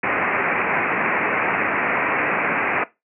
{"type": "low-pass noise", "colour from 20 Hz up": "white", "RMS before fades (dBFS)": -21, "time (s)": [0.03, 2.84], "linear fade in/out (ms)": 5, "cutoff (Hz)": 2500, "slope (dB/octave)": 96, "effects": ["noise-tail reverb RT60 0.2 s tail -17 dB re dry", "high-pass 200 Hz 12 dB/octave"]}